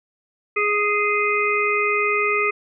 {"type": "harmonic tone", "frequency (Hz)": 415.3, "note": "G#4", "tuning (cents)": 0, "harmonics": [1, 3, 5, 6], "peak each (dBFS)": [-23, -23, -23, -23], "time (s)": [0.56, 2.51], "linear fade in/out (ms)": 10, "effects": []}